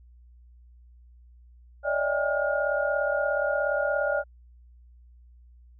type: tone cluster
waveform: sine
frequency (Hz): 571 / 608 / 652 / 803 / 1423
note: D5 / D#5 / E5 / G5 / F6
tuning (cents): -49 / -40 / -19 / +41 / +32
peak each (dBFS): -27 / -29 / -34 / -34 / -29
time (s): 1.83-4.24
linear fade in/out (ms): 50
effects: added 60 Hz sine -50 dBFS peak until 5.79 s